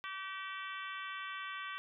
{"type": "harmonic tone", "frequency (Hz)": 384.5, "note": "G4", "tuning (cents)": -33, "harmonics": [3, 4, 5, 6, 7, 8, 9], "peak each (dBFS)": [-44, -46, -48, -50, -51, -52, -53], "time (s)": [0.04, 1.78], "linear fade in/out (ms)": 0, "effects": []}